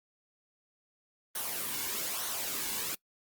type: noise with flanger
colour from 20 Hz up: white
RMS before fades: -35 dBFS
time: 1.35-2.95 s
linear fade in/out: 5 ms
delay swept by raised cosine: 0.4 to 1.6 ms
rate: 1.1 Hz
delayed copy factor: -0.55
effects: noise-tail reverb RT60 0.1 s tail -22 dB re dry + Opus 32 kbps